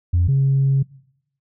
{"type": "tone pair in turn", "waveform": "sine", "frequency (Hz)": [87.31, 136.33], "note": ["F2", "C#3"], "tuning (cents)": [0, -28], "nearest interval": "minor sixth", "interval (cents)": 772, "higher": "second", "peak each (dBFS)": -12, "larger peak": "neither", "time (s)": [[0.13, 0.28], [0.28, 0.83]], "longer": "second", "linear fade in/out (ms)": 10, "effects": ["noise-tail reverb RT60 0.8 s tail -23 dB re dry", "tanh soft clip ceiling -10 dBFS"]}